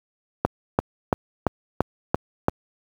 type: click train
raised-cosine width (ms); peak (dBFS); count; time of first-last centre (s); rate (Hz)
1; -3; 7; 0.45-2.484; 2.95
effects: high-pass 60 Hz 12 dB/octave + 7-bit